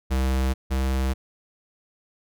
square tone pair in turn, 65.41 / 65.79 Hz, C2 / C2, 0 / +10 cents, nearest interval unison, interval 10 cents, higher second, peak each -21 / -22 dBFS, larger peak first, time 0.1-0.54 / 0.7-1.14 s, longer neither, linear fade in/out 20 ms, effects none

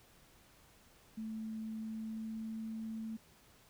sine tone with pitch glide, 220 to 221.9 Hz, A3 to A3, 0 to +15 cents, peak -39 dBFS, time 1.17-3.17 s, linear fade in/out 10 ms, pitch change +15 cents, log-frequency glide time 1.73-2.65 s, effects pink hiss -64 dBFS RMS until 3.69 s

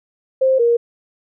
sine tone pair in turn, 526 / 470.6 Hz, C5 / A#4, +9 / +16 cents, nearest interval major second, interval 193 cents, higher first, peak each -11 dBFS, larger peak neither, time 0.41-0.59 / 0.59-0.77 s, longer neither, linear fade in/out 10 ms, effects none

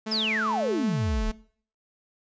sawtooth tone, 218.1 Hz, A3, 15 cents flat, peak -26 dBFS, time 0.06-1.32 s, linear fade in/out 10 ms
sine exponential sweep, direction down, 5390 to 32.83 Hz, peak -24 dBFS, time 0.11-1.31 s, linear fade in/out 10 ms
effects noise-tail reverb RT60 0.5 s tail -19 dB re dry + resampled to 16000 Hz

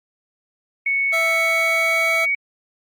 sine tone with pitch glide, 2215 to 2246 Hz, C#7 to C#7, -2 to +22 cents, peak -17 dBFS, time 0.86-2.35 s, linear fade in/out 5 ms, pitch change +24 cents, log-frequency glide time 1.06-2.23 s
25% pulse tone, 659.3 Hz, E5, in tune, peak -18 dBFS, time 1.12-2.26 s, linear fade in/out 20 ms
effects Opus 48 kbps

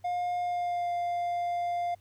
triangle tone with pitch glide, 711 to 699.6 Hz, F5 to F5, +31 to +3 cents, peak -26 dBFS, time 0.04-1.95 s, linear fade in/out 10 ms, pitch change -28 cents, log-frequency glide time 0.39-0.92 s, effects added 98 Hz sine -58 dBFS peak until 2 s + pink hiss -68 dBFS RMS until 2 s

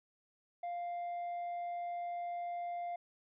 sine tone with tanh clipping, 698.5 Hz, F5, in tune, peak -38 dBFS, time 0.63-2.96 s, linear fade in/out 5 ms, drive 3 dB, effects none

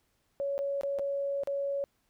sine tone with dropouts, 559 Hz, C#5, 14 cents sharp, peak -29 dBFS, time 0.4-1.84 s, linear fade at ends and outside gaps 0 ms, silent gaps 0.58-0.59 / 0.811-0.834 / 0.987-0.994 / 1.435-1.473 s, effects pink hiss -74 dBFS RMS until 2.09 s

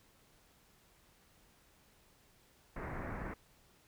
pink low-pass noise, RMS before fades -42 dBFS, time 2.76-3.34 s, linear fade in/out 5 ms, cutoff 2100 Hz, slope 48 dB/octave, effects pink hiss -67 dBFS RMS until 3.87 s

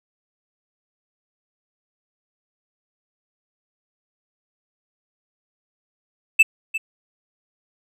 triangle tone with echo, 2637 Hz, E7, in tune, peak -6 dBFS, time 6.39-6.43 s, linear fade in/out 10 ms, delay 350 ms, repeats 1, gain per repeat -14 dB, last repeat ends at 6.78 s, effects none

